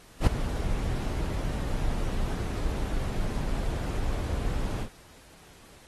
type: noise with ADSR envelope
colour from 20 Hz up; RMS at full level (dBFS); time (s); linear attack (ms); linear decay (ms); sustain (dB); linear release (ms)
brown; -17; 0.2-4.89; 68; 9; -12; 71
effects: pink hiss -54 dBFS RMS until 5.87 s + AAC 32 kbps